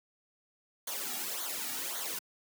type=noise with flanger; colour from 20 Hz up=white; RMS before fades=-37 dBFS; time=0.87-2.19 s; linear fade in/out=5 ms; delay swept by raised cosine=0.38 to 1.98 ms; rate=1.8 Hz; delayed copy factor=-0.8; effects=high-pass 200 Hz 12 dB/octave